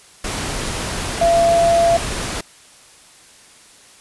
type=tone in noise; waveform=sine; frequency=678 Hz; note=E5; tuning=49 cents sharp; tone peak=-11 dBFS; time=1.21-1.97 s; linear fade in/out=5 ms; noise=pink; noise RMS=-24 dBFS; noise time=0.24-2.41 s; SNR=+10 dB; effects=white hiss -46 dBFS RMS until 4 s + resampled to 24000 Hz